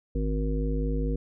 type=harmonic tone; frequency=52.2 Hz; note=G#1; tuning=10 cents sharp; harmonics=1 / 3 / 5 / 7 / 9; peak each=-26 / -33 / -33 / -40 / -35 dBFS; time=0.15-1.16 s; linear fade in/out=5 ms; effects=none

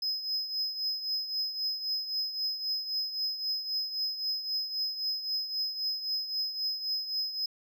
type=tone with tremolo; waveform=triangle; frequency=5080 Hz; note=D#8; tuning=35 cents sharp; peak=-26 dBFS; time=0.02-7.46 s; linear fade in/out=5 ms; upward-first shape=triangle; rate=3.8 Hz; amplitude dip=70%; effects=none

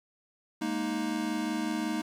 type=chord; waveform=square; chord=Ab suspended second; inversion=none; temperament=equal; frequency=207.7 / 233.1 / 311.1 Hz; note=Ab3 / Bb3 / Eb4; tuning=0 / 0 / 0 cents; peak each=-37 / -35 / -33 dBFS; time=0.61-2.02 s; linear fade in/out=10 ms; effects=low-pass 10000 Hz 12 dB/octave + 9-bit

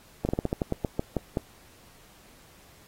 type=slowing click train; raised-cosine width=2 ms; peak=-12 dBFS; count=12; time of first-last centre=0.25-1.371 s; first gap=39 ms; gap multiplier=1.18; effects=pink hiss -56 dBFS RMS until 2.87 s + AAC 48 kbps

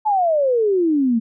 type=exponential sweep; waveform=sine; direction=down; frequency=880 to 220 Hz; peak=-14 dBFS; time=0.05-1.2 s; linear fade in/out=20 ms; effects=none

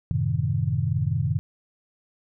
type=chord; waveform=sine; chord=F# diminished seventh; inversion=none; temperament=equal; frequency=92.5 / 110 / 130.81 / 155.56 Hz; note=F#2 / A2 / C3 / Eb3; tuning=0 / 0 / 0 / 0 cents; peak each=-28 / -27 / -26 / -27 dBFS; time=0.11-1.39 s; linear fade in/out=0 ms; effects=none

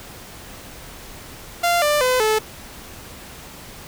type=tone with pitch steps; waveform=sawtooth; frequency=693 / 592.9 / 507.3 / 434 Hz; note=F5 / D5 / B4 / A4; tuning=-14 / +16 / +46 / -24 cents; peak=-12 dBFS; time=1.63-2.39 s; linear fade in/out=10 ms; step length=190 ms; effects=pink hiss -39 dBFS RMS until 3.87 s

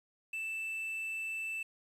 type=tone; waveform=triangle; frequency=2647 Hz; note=E7; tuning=7 cents sharp; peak=-34 dBFS; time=0.33-1.63 s; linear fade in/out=5 ms; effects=resampled to 32000 Hz + 10-bit

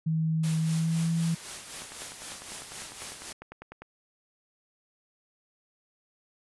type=tone with pitch glide; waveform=sine; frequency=160 to 165.55 Hz; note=D#3 to E3; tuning=+49 to +8 cents; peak=-24 dBFS; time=0.06-1.35 s; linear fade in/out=10 ms; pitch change=+59 cents; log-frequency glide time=0.58-1.09 s
type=noise with tremolo; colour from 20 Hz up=white; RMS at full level=-38 dBFS; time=0.43-3.33 s; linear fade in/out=10 ms; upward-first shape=sine; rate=3.9 Hz; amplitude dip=50%
type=click train; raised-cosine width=0.5 ms; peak=-28 dBFS; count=21; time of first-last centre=1.82-3.82 s; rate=10 Hz
effects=resampled to 24000 Hz

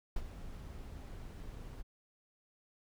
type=noise with ADSR envelope; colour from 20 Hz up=brown; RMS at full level=-36 dBFS; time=0.16-1.83 s; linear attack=5 ms; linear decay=48 ms; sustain=-10 dB; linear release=26 ms; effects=none

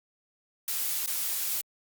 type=noise with dropouts; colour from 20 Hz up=blue; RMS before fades=-30 dBFS; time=0.68-1.61 s; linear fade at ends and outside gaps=1 ms; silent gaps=1.061-1.076 s; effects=Opus 48 kbps

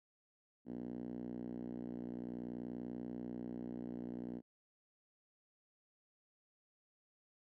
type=tone with band-pass filter; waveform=5% pulse; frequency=60.5 Hz; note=B1; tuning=35 cents flat; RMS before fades=-45 dBFS; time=0.65-4.42 s; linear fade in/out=50 ms; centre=250 Hz; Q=3.1; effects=none

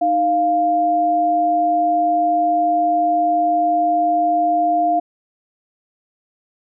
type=tone pair together; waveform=sine; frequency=309.9 / 698.5 Hz; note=D#4 / F5; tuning=-7 / 0 cents; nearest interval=octave + major second; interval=1407 cents; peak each=-23 / -14 dBFS; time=0.01-5 s; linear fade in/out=10 ms; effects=none

